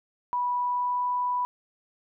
sine tone with pitch glide, 981 to 987.3 Hz, B5 to B5, -12 to -1 cents, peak -24 dBFS, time 0.33-1.45 s, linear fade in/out 0 ms, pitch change +11 cents, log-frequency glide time 0.55-1.08 s, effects none

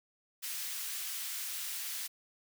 white high-pass noise, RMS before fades -39 dBFS, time 0.42-2.08 s, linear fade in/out 20 ms, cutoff 1700 Hz, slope 12 dB/octave, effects none

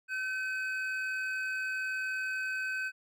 triangle tone pair together, 1531 / 2538 Hz, G6 / D#7, -41 / +34 cents, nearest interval major sixth, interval 875 cents, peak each -31 / -37 dBFS, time 0.08-2.92 s, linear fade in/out 50 ms, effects none

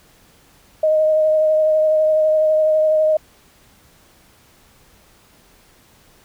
sine tone with vibrato, 622.3 Hz, D#5, in tune, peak -12 dBFS, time 0.83-3.17 s, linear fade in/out 5 ms, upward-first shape triangle, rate 12 Hz, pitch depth 18 cents each way, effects pink hiss -52 dBFS RMS until 6.24 s

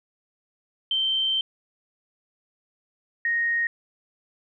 sine tone pair in turn, 3118 / 1865.3 Hz, G7 / A#6, -10 / +1 cents, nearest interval major sixth, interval 889 cents, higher first, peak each -21 dBFS, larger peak neither, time 0.91-1.41 / 3.25-3.67 s, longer first, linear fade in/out 2 ms, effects none

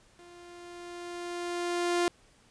sawtooth tone with level ramp, 349.2 Hz, F4, in tune, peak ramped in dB -47 to -20 dBFS, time 0.19-2.08 s, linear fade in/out 0 ms, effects pink hiss -62 dBFS RMS until 2.5 s + resampled to 22050 Hz

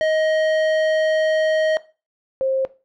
square / sine tone pair in turn, 628 / 530.7 Hz, D#5 / C5, +16 / +24 cents, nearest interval minor third, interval 292 cents, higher first, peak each -17 dBFS, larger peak neither, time 0.01-1.77 / 2.41-2.65 s, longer first, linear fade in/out 0 ms, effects noise-tail reverb RT60 0.3 s tail -17 dB re dry + low-pass 3000 Hz 12 dB/octave

